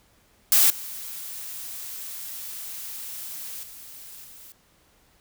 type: noise with level steps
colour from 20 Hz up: blue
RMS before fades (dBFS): -17 / -36 / -43 / -46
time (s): 0.52-4.52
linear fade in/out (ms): 0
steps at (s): 0.7 / 3.63 / 4.24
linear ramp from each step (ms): 2
effects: pink hiss -61 dBFS RMS until 5.2 s